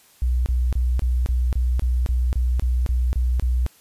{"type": "tone bursts", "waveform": "sine", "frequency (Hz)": 61.7, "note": "B1", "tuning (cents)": -1, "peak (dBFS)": -17, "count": 13, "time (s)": [0.22, 3.664], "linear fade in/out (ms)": 0, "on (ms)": 240, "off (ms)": 27, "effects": ["white hiss -54 dBFS RMS until 3.8 s", "resampled to 32000 Hz"]}